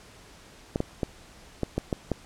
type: clicks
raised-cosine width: 2 ms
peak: -12 dBFS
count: 7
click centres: 0.759 / 0.804 / 1.032 / 1.633 / 1.78 / 1.928 / 2.117 s
effects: pink hiss -51 dBFS RMS until 2.25 s + low-pass 9000 Hz 12 dB/octave